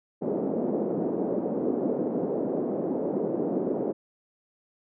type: band-pass noise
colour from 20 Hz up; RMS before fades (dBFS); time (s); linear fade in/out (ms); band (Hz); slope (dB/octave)
white; -28; 0.21-3.93; 20; 200 to 490; 24
effects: none